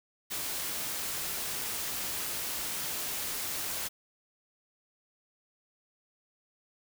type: noise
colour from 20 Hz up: white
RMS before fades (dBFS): -35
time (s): 0.3-3.89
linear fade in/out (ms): 20
effects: none